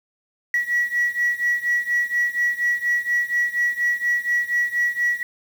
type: beating tone pair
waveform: sine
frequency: 1929 / 1933.2 Hz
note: B6 / B6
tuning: -41 / -38 cents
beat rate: 4.2 Hz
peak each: -20 / -22 dBFS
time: 0.54-5.23 s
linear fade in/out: 2 ms
effects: tanh soft clip ceiling -13 dBFS + 7-bit